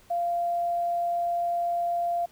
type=tone with quantisation; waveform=sine; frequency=692 Hz; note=F5; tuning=16 cents flat; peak=-24 dBFS; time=0.1-2.26 s; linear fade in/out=10 ms; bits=9; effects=pink hiss -58 dBFS RMS until 2.31 s